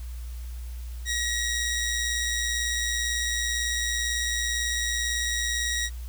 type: tone with amplitude modulation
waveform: 15% pulse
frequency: 1902 Hz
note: A#6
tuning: 34 cents sharp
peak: -18 dBFS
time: 1.05-5.9 s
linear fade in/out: 50 ms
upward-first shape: sine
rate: 118 Hz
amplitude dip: 35%
effects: added 60 Hz sine -33 dBFS peak until 6.08 s + white hiss -52 dBFS RMS until 6.08 s